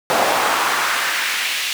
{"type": "noise with high-pass filter sweep", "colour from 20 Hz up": "brown", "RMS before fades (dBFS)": -19, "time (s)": [0.1, 1.73], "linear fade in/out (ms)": 0, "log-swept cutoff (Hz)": [650, 2900], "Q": 1.5, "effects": []}